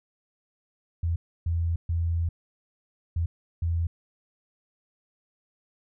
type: tone bursts at uneven times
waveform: sine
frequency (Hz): 84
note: E2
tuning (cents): +33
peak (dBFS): -23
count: 5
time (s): 1.03-1.16 / 1.46-1.76 / 1.89-2.29 / 3.16-3.26 / 3.62-3.87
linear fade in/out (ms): 5
effects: none